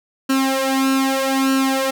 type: tone with flanger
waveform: sawtooth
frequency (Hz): 267.5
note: C4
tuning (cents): +38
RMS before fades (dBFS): -18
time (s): 0.29-1.91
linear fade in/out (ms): 10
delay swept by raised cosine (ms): 0.7 to 3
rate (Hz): 0.81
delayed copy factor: +0.8
effects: none